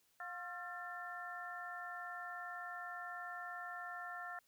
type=harmonic tone with a mistuned harmonic; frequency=356.1 Hz; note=F4; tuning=34 cents sharp; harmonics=2 / 3 / 4 / 5; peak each=-49 / -55 / -48 / -48 dBFS; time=0.2-4.39 s; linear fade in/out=2 ms; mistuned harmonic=4; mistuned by=-68 cents; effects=white hiss -75 dBFS RMS until 4.47 s